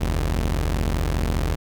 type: tone pair together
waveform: sawtooth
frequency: 44.95 / 75.7 Hz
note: F#1 / D#2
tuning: -49 / -47 cents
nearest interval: major sixth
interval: 902 cents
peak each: -18 / -21 dBFS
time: 0-1.56 s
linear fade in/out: 20 ms
effects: none